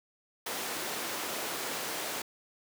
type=high-pass noise; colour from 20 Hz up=pink; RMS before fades=-36 dBFS; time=0.46-2.22 s; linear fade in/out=5 ms; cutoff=350 Hz; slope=12 dB/octave; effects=none